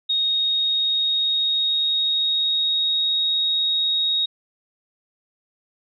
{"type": "tone with pitch glide", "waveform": "sine", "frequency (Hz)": [3734, 3764], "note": ["A#7", "A#7"], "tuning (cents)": [2, 16], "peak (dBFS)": -18, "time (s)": [0.09, 4.26], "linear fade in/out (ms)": 10, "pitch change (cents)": 14, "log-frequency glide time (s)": [0.28, 3.15], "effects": []}